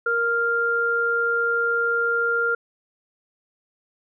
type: tone pair together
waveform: sine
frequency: 467.5 / 1396.9 Hz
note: A#4 / F6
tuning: +5 / 0 cents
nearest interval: octave + perfect fifth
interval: 1895 cents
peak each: -25 / -20 dBFS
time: 0.06-2.55 s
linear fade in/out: 5 ms
effects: none